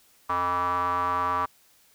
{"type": "tone with band-pass filter", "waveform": "square", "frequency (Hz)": 89.1, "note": "F2", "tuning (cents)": 35, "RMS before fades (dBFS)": -26, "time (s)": [0.29, 1.46], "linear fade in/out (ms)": 10, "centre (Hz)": 1100, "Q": 8.9, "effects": ["white hiss -60 dBFS RMS until 1.94 s"]}